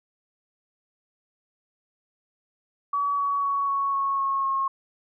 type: tone with pitch steps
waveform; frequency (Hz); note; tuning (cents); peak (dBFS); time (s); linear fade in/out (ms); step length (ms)
sine; 1137 / 1127.8 / 1118.8 / 1109.7 / 1100.8 / 1091.9 / 1083.1; C#6 / C#6 / C#6 / C#6 / C#6 / C#6 / C#6; +44 / +30 / +16 / +2 / -12 / -26 / -40; -22; 2.93-4.68; 5; 250
effects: none